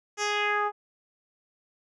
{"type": "tone with low-pass filter sweep", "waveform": "10% pulse", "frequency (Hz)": 415.3, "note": "G#4", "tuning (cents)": 0, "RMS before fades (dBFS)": -27, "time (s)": [0.17, 0.72], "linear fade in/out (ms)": 50, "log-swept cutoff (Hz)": [7300, 900], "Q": 2.1, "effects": []}